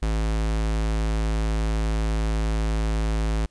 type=tone; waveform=square; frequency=54.1 Hz; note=A1; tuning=29 cents flat; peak=-22 dBFS; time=0.02-3.46 s; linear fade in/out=5 ms; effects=pink hiss -67 dBFS RMS until 3.5 s + resampled to 22050 Hz